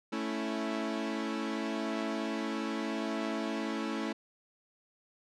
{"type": "chord", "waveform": "sawtooth", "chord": "A major", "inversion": "none", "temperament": "equal", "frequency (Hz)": [220, 277.2, 329.6], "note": ["A3", "C#4", "E4"], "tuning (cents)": [0, 0, 0], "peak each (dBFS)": [-32, -34, -33], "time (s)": [0.12, 4.13], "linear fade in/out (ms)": 10, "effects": ["low-pass 5000 Hz 12 dB/octave"]}